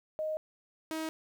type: tone pair in turn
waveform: sine / sawtooth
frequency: 622.3 / 317.7 Hz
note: D#5 / D#4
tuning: 0 / +36 cents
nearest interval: octave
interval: 1164 cents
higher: first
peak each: -31 / -30 dBFS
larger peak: second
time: 0.19-0.37 / 0.91-1.09 s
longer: neither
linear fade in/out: 0 ms
effects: 11-bit